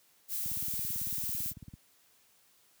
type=noise; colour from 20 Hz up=violet; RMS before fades=-35 dBFS; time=0.28-1.54 s; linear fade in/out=50 ms
type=click train; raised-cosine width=5 ms; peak=-33 dBFS; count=24; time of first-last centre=0.46-1.738 s; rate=18 Hz
effects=white hiss -66 dBFS RMS until 2.8 s + high-pass 60 Hz 12 dB/octave